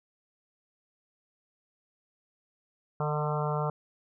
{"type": "harmonic tone with a mistuned harmonic", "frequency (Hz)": 149.8, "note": "D3", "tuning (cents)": 35, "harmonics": [1, 3, 4, 5, 6, 7, 8, 9], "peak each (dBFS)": [-30, -35, -36, -37, -38, -38, -39, -40], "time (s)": [3, 3.7], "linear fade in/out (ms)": 2, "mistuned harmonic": 4, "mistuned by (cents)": 20, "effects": []}